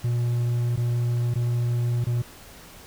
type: tone with dropouts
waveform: triangle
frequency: 120 Hz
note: B2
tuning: 49 cents flat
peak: -19 dBFS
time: 0.04-2.22 s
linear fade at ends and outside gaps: 5 ms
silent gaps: 0.761-0.774 / 1.34-1.356 / 2.043-2.067 s
effects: pink hiss -46 dBFS RMS until 2.86 s